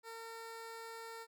15% pulse tone, 455.2 Hz, A#4, 41 cents flat, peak -40 dBFS, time 0.03-1.27 s, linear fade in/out 50 ms, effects none

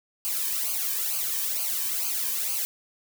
blue noise with flanger, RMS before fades -28 dBFS, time 0.25-2.65 s, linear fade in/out 0 ms, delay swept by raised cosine 0.54 to 1.49 ms, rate 2.2 Hz, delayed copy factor -0.75, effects none

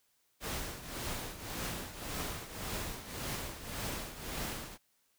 pink noise with tremolo, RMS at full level -37 dBFS, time 0.4-4.78 s, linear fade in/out 50 ms, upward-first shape triangle, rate 1.8 Hz, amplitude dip 75%, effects white hiss -74 dBFS RMS until 5.18 s

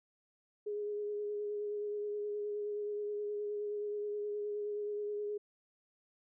sine tone with vibrato, 415.3 Hz, G#4, in tune, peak -35 dBFS, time 0.66-5.38 s, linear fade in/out 10 ms, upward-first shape sine, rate 9.5 Hz, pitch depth 17 cents each way, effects none

